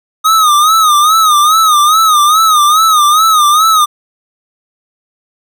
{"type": "tone with vibrato", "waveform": "square", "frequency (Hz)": 1244.5, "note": "D#6", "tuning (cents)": 0, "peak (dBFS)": -6, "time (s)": [0.24, 3.86], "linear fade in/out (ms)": 20, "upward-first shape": "sine", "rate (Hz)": 2.4, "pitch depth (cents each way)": 100, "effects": []}